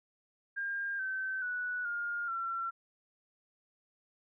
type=tone with pitch steps; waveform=sine; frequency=1606 / 1539.7 / 1476.1 / 1415.2 / 1356.7 Hz; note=G6 / G6 / F#6 / F6 / E6; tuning=+41 / -32 / -5 / +23 / +49 cents; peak=-33 dBFS; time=0.56-2.71 s; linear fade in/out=20 ms; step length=430 ms; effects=none